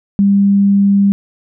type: tone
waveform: sine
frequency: 199.3 Hz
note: G3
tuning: 29 cents sharp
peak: -7 dBFS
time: 0.19-1.12 s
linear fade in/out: 0 ms
effects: none